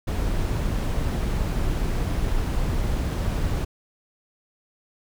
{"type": "noise", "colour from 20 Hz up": "brown", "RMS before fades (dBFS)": -24, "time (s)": [0.07, 3.65], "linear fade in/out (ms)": 10, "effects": []}